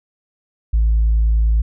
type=tone; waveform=sine; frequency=55 Hz; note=A1; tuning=in tune; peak=-10 dBFS; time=0.73-1.62 s; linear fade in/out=10 ms; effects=tanh soft clip ceiling -9 dBFS